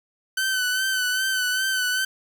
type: tone with vibrato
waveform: sawtooth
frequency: 1519 Hz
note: F#6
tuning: 45 cents sharp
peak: -18 dBFS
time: 0.37-2.05 s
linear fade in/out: 5 ms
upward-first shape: sine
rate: 2.5 Hz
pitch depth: 39 cents each way
effects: 8-bit